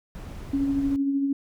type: noise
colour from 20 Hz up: brown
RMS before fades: -37 dBFS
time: 0.15-0.96 s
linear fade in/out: 0 ms
type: tone with tremolo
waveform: sine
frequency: 277.2 Hz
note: C#4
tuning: in tune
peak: -20 dBFS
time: 0.53-1.33 s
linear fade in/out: 5 ms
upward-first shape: sine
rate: 13 Hz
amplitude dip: 35%
effects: none